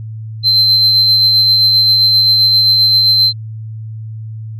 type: tone with tremolo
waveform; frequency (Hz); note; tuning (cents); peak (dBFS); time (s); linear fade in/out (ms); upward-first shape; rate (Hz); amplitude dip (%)
sine; 4098; C8; -37; -4; 0.43-3.33; 50; sine; 7.6; 30
effects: tanh soft clip ceiling -4 dBFS + added 110 Hz sine -23 dBFS peak until 4.59 s